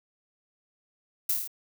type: noise with echo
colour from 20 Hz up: violet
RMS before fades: -25 dBFS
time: 1.29-1.32 s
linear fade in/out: 5 ms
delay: 26 ms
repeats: 6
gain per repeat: -2 dB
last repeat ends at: 1.476 s
effects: none